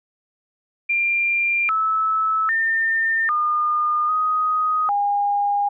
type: tone with pitch steps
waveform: sine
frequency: 2385 / 1303 / 1807 / 1216 / 1251 / 813 Hz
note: D7 / E6 / A6 / D#6 / D#6 / G#5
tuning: +26 / -20 / +46 / -40 / +9 / -37 cents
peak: -17 dBFS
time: 0.89-5.69 s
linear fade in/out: 10 ms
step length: 800 ms
effects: none